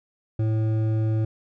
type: tone with hard clipping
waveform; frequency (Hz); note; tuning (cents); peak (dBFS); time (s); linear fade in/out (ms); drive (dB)
triangle; 110; A2; 0; -22; 0.39-1.25; 5; 13
effects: none

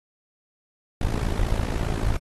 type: noise with amplitude modulation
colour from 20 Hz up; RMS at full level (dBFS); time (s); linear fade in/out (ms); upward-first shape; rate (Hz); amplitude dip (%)
brown; -20; 1.01-2.17; 2; sine; 55; 90
effects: AAC 32 kbps

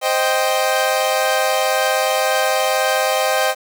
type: chord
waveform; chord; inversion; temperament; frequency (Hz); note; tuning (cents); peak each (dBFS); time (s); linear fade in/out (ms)
sawtooth; C minor; none; equal; 523.3 / 622.3 / 784; C5 / Eb5 / G5; 0 / 0 / 0; -16; 0.01-3.55; 50
effects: 7-bit

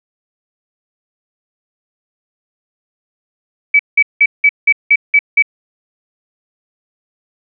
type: tone bursts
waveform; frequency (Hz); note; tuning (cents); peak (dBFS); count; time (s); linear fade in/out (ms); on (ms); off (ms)
sine; 2291; D7; -44; -5; 8; 3.74-5.424; 5; 53; 180
effects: none

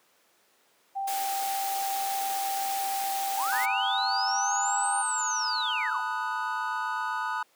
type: tone with pitch glide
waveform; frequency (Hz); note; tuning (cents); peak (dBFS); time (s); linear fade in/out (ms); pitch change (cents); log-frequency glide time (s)
sine; 784 to 800.9; G5 to G5; 0 to +37; -28; 0.95-5.03; 20; +37; 4.28-4.51
type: noise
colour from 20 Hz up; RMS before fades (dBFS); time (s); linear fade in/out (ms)
white; -35; 1.07-3.66; 10
type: linear two-way sweep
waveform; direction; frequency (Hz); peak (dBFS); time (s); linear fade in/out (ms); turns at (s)
sine; up then down; 655 to 8870 to 655; -29; 3.34-6.01; 50; 5
type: chord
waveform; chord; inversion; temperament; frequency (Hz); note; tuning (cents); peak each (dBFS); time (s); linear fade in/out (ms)
triangle; B dominant seventh; third; equal; 880 / 987.8 / 1244.5 / 1480; A5 / B5 / D#6 / F#6; 0 / 0 / 0 / 0; -32; 3.52-7.43; 5
effects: pink hiss -64 dBFS RMS until 7.55 s + high-pass 400 Hz 12 dB/octave

